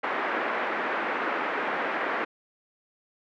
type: band-pass noise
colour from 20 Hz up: white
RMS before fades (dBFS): -29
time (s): 0.03-2.25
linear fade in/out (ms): 10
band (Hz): 260 to 1900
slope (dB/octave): 24
effects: none